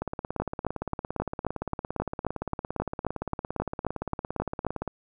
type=two click trains; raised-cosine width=1 ms; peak=-17 / -13 dBFS; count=86 / 17; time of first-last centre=0.02-4.877 / 0.4-4.667 s; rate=17.5 / 3.75 Hz; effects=none